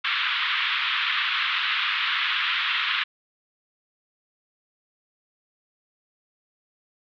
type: band-pass noise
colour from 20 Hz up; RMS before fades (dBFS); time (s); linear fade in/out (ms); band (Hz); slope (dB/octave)
white; -25; 0.04-3.04; 10; 1100 to 3600; 48
effects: none